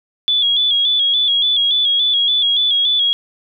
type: tone with vibrato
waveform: sine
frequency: 3386 Hz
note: G#7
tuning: 33 cents sharp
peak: -12 dBFS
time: 0.28-3.13 s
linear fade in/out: 0 ms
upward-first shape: square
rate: 3.5 Hz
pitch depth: 45 cents each way
effects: none